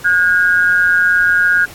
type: tone pair together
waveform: sine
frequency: 1447 / 1624.2 Hz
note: F#6 / G#6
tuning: -39 / -39 cents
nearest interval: major second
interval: 200 cents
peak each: -12 dBFS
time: 0.04-1.66 s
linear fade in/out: 20 ms
effects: pink hiss -36 dBFS RMS until 1.74 s + AAC 64 kbps